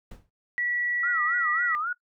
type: noise with exponential decay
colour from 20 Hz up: brown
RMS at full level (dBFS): -37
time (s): 0.11-0.3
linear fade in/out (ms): 5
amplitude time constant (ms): 40
type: tone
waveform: sine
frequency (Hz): 1941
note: B6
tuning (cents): -31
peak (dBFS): -25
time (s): 0.58-1.75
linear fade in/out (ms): 0
type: tone with vibrato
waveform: sine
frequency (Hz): 1321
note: E6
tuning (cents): +3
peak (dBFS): -26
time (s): 1.03-1.93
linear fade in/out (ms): 5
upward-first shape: sine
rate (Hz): 3.7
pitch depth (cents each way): 170
effects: noise-tail reverb RT60 0.1 s tail -21 dB re dry